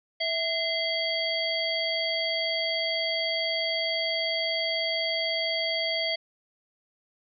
harmonic tone with a mistuned harmonic, 654 Hz, E5, 14 cents flat, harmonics 1 / 3 / 5 / 7, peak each -31 / -31 / -31 / -31 dBFS, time 0.2-6.16 s, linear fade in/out 10 ms, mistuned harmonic 3, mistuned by +88 cents, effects none

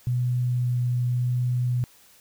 sine tone with vibrato, 123.4 Hz, B2, 1 cent flat, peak -21 dBFS, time 0.07-1.84 s, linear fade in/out 0 ms, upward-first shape sine, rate 0.9 Hz, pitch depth 8 cents each way, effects white hiss -55 dBFS RMS until 2.2 s

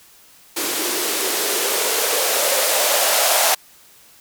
violet noise with band-pass filter sweep, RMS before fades -19 dBFS, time 0.56-3.55 s, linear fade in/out 10 ms, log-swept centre 320 to 680 Hz, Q 4.3, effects white hiss -49 dBFS RMS until 4.2 s

